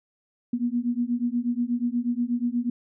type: beating tone pair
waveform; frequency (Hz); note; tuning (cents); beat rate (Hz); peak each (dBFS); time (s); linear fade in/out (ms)
sine; 236.7 / 245; A#3 / B3; +27 / -14; 8.3; -26; 0.53-2.7; 5
effects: none